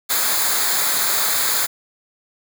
white noise with comb filter, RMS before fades -19 dBFS, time 0.09-1.67 s, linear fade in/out 20 ms, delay 0.35 ms, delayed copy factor -0.7, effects none

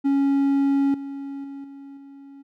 triangle tone with level steps, 277.2 Hz, C#4, in tune, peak -15 / -28 / -31 / -36 / -39 dBFS, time 0.04-2.43 s, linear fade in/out 20 ms, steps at 0.94 / 1.44 / 1.64 / 1.97 s, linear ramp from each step 2 ms, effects none

